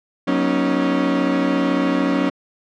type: chord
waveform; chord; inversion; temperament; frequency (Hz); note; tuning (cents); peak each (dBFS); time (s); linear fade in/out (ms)
35% pulse; D# minor seventh; first; equal with one note detuned; 185 / 239.2 / 277.2 / 311.1; F#3 / A#3 / C#4 / D#4; 0 / +45 / 0 / 0; -22 / -23 / -17 / -23; 0.27-2.3; 10
effects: low-pass 3000 Hz 12 dB/octave